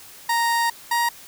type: tone pair in turn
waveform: 30% pulse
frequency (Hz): 932.3 / 943.1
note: A#5 / A#5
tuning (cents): 0 / +20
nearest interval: unison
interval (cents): 20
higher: second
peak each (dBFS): -16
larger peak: neither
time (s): 0.29-0.7 / 0.91-1.09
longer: first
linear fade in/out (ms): 5
effects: white hiss -44 dBFS RMS until 1.27 s